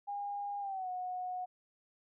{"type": "tone with pitch glide", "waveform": "sine", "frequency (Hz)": [811, 730.9], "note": ["G#5", "F#5"], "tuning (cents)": [-41, -21], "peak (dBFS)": -36, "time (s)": [0.07, 1.46], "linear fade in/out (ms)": 20, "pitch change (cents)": -180, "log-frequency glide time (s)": [0.6, 0.89], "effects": []}